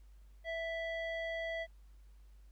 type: tone with low-pass filter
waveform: square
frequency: 659.3 Hz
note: E5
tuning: in tune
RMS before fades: -39 dBFS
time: 0.44-1.67 s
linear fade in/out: 50 ms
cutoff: 2500 Hz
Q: 4.3
effects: added 50 Hz sine -55 dBFS peak until 2.51 s + pink hiss -75 dBFS RMS until 2.51 s